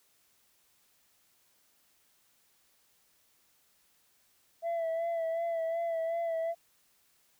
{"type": "tone with vibrato", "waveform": "sine", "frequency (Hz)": 665, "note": "E5", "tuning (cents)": 15, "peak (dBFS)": -27, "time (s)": [4.62, 6.55], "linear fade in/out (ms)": 50, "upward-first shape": "sine", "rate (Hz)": 2.7, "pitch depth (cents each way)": 35, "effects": ["tanh soft clip ceiling -29 dBFS", "white hiss -69 dBFS RMS until 7.39 s"]}